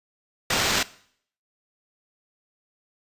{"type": "noise with sample-and-hold", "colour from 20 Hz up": "violet", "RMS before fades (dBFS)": -23, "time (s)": [0.5, 0.83], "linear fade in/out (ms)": 5, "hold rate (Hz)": 11025, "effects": ["noise-tail reverb RT60 0.6 s tail -19 dB re dry", "resampled to 32000 Hz"]}